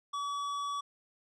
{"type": "tone with tanh clipping", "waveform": "triangle", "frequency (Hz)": 1140, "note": "C#6", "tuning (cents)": 48, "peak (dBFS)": -35, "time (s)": [0.13, 0.81], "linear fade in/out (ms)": 10, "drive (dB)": 17, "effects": ["resampled to 22050 Hz"]}